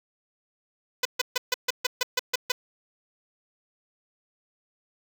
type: tone bursts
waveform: 5% pulse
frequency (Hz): 501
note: B4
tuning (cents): +25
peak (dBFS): -10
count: 10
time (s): 1.03-2.52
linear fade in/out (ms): 5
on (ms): 23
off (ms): 140
effects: none